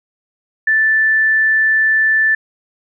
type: tone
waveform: sine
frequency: 1760 Hz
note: A6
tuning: in tune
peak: -10 dBFS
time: 0.67-2.35 s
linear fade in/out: 5 ms
effects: none